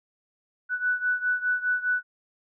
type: beating tone pair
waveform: sine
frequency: 1484 / 1488.9 Hz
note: F#6 / F#6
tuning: +5 / +10 cents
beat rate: 4.9 Hz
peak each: -25 / -28 dBFS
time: 0.69-2.03 s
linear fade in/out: 50 ms
effects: none